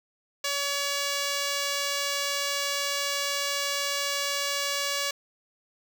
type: tone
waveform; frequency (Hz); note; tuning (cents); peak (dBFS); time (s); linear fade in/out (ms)
5% pulse; 566; C#5; +36; -15; 0.44-5.11; 5
effects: none